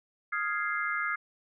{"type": "chord", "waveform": "sine", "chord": "F minor seventh", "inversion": "third", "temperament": "equal", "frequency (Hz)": [1244.5, 1396.9, 1661.2, 2093], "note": ["Eb6", "F6", "Ab6", "C7"], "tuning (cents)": [0, 0, 0, 0], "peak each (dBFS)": -34, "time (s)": [0.32, 1.16], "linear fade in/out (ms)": 10, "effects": []}